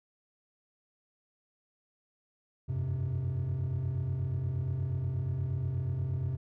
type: chord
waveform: triangle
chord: F suspended second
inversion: none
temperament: equal with one note detuned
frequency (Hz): 89.61 / 98 / 130.81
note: F2 / G2 / C3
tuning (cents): +45 / 0 / 0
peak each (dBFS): -33 / -34 / -29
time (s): 2.68-6.37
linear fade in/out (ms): 20
effects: tanh soft clip ceiling -23 dBFS